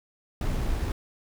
brown noise with amplitude modulation, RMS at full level -26 dBFS, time 0.41-0.92 s, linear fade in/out 2 ms, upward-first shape sine, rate 68.3 Hz, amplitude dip 25%, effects none

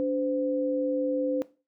sine tone pair together, 288.5 / 514 Hz, D4 / C5, -31 / -31 cents, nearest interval minor seventh, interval 1000 cents, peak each -27 dBFS, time 0-1.42 s, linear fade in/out 0 ms, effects noise-tail reverb RT60 0.3 s tail -17 dB re dry

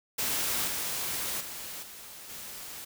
white noise with level steps, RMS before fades -30 / -33 / -40 / -46 / -42 dBFS, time 0.18-2.85 s, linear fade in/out 10 ms, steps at 0.67 / 1.4 / 1.82 / 2.29 s, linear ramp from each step 10 ms, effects none

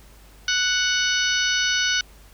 harmonic tone, 740 Hz, F#5, in tune, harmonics 2 / 3 / 4 / 5 / 6 / 7 / 8, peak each -23 / -30 / -25 / -29 / -29 / -32 / -28 dBFS, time 0.48-2.01 s, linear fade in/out 2 ms, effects added 50 Hz sine -47 dBFS peak until 2.33 s + pink hiss -52 dBFS RMS until 2.33 s

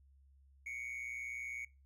triangle tone with amplitude modulation, 2221 Hz, C#7, 3 cents sharp, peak -36 dBFS, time 0.66-1.65 s, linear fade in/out 5 ms, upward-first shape sine, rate 120 Hz, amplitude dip 75%, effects noise-tail reverb RT60 0.3 s tail -24 dB re dry + added 68 Hz sine -62 dBFS peak until 1.85 s

